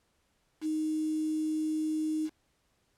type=tone with quantisation; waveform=sine; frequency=311.1 Hz; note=D#4; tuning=in tune; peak=-28 dBFS; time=0.61-2.3 s; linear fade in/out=50 ms; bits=8; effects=pink hiss -73 dBFS RMS until 2.97 s + low-pass 11000 Hz 12 dB/octave